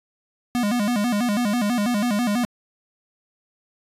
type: tone with vibrato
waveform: square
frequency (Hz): 223.7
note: A3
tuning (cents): +29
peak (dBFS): -20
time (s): 0.55-2.45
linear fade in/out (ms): 0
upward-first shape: square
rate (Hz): 6.1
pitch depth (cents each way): 150
effects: resampled to 32000 Hz